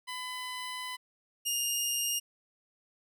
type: tone pair in turn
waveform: 15% pulse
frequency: 1006 / 2829 Hz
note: B5 / F7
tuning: +32 / +22 cents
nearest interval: octave + tritone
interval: 1790 cents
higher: second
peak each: -30 / -22 dBFS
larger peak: second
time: 0.07-0.97 / 1.45-2.2 s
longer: first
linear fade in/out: 20 ms
effects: none